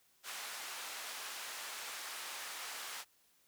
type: band-pass noise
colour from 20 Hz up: pink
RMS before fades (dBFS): -45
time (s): 0.23-3.05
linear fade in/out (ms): 50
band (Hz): 1000 to 13000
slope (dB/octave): 12
effects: white hiss -71 dBFS RMS until 3.47 s